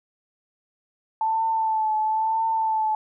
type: tone with vibrato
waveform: sine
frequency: 880 Hz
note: A5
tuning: in tune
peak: -20 dBFS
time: 1.21-2.95 s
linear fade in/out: 2 ms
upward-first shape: triangle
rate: 1 Hz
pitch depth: 38 cents each way
effects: none